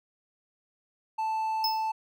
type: tone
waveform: triangle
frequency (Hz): 880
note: A5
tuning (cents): 0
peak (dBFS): -25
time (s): 1.18-1.92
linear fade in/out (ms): 10
type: tone with exponential decay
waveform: square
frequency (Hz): 5190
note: E8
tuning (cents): -28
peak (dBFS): -24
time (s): 1.64-1.9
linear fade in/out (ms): 2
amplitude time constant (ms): 55
effects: none